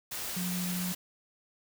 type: tone in noise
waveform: sine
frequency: 180 Hz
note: F#3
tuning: 47 cents flat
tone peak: -32 dBFS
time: 0.36-0.93 s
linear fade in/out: 10 ms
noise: white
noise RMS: -37 dBFS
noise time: 0.11-0.95 s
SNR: +2 dB
effects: none